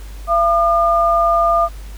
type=tone pair together; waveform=sine; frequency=678 / 1208 Hz; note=E5 / D6; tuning=+49 / +48 cents; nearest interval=minor seventh; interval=999 cents; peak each=-14 dBFS; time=0.27-1.69 s; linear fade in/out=50 ms; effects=added 50 Hz sine -29 dBFS peak until 1.97 s + pink hiss -43 dBFS RMS until 1.97 s